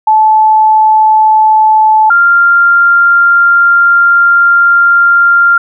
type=tone pair in turn; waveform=sine; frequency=868 / 1391.9 Hz; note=A5 / F6; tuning=-24 / -6 cents; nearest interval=minor sixth; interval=818 cents; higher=second; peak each=-3 dBFS; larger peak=neither; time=0.07-2.1 / 2.1-5.58 s; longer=second; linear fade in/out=5 ms; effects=none